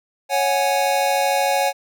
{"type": "chord", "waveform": "square", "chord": "C# suspended fourth", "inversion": "none", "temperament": "equal with one note detuned", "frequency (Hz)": [554.4, 737.4, 830.6], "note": ["C#5", "F#5", "G#5"], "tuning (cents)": [0, -6, 0], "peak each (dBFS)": -22, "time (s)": [0.29, 1.73], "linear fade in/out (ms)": 50, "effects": []}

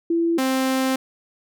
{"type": "tone pair in turn", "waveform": ["sine", "sawtooth"], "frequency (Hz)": [335.4, 262.7], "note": ["E4", "C4"], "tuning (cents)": [30, 7], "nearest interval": "major third", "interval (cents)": 423, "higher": "first", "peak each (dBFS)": [-17, -15], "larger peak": "second", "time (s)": [[0.1, 0.38], [0.38, 0.96]], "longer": "second", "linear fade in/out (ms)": 5, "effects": []}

